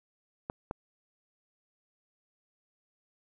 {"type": "clicks", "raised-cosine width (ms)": 1, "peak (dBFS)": -20, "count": 2, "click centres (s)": [0.499, 0.711], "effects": []}